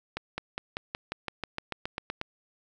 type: accelerating click train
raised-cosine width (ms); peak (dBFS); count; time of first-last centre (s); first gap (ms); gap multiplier
0.3; -16; 14; 0.17-2.214; 210; 0.95
effects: none